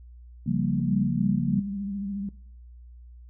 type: chord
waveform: sine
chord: G half-diminished seventh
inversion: second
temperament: equal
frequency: 138.59 / 174.61 / 196 / 233.1 Hz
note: Db3 / F3 / G3 / Bb3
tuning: 0 / 0 / 0 / 0 cents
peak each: -28 dBFS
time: 0.46-1.6 s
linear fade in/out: 10 ms
type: tone with vibrato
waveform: sine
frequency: 199.2 Hz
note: G3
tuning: 28 cents sharp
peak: -29 dBFS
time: 0.8-2.29 s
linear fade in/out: 2 ms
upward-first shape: sine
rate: 14 Hz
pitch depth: 52 cents each way
effects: noise-tail reverb RT60 0.6 s tail -20 dB re dry + added 60 Hz sine -44 dBFS peak until 3.29 s